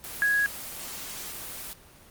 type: tone in noise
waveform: sine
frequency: 1661.2 Hz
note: G#6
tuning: in tune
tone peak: -20 dBFS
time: 0.22-0.46 s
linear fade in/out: 0 ms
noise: white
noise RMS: -38 dBFS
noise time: 0.04-1.73 s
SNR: +15 dB
effects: pink hiss -52 dBFS RMS until 2.1 s + Opus 24 kbps